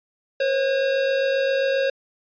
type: tone pair together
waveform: square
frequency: 493.9 / 541.4 Hz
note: B4 / C#5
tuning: 0 / -41 cents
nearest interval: major second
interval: 159 cents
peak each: -30 / -20 dBFS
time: 0.4-1.9 s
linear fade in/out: 5 ms
effects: resampled to 11025 Hz